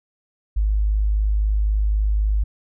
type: tone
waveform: sine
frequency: 51.91 Hz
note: G#1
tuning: in tune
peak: -16 dBFS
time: 0.56-2.44 s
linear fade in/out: 10 ms
effects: none